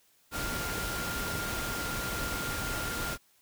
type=tone in noise; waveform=sine; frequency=1400 Hz; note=F6; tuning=4 cents sharp; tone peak=-37 dBFS; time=0.31-3.18 s; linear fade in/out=50 ms; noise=pink; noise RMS=-35 dBFS; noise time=0.31-3.18 s; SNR=-5 dB; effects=white hiss -66 dBFS RMS until 3.41 s